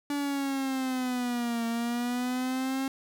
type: linear two-way sweep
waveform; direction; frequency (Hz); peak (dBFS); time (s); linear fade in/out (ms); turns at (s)
45% pulse; down then up; 288.6 to 230 to 269.6; -28; 0.1-2.88; 2; 1.66
effects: none